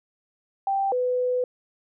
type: tone pair in turn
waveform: sine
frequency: 784 / 499.4 Hz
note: G5 / B4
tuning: 0 / +19 cents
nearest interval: minor sixth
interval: 781 cents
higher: first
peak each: -21 dBFS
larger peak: neither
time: 0.67-0.92 / 0.92-1.44 s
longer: second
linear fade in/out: 2 ms
effects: none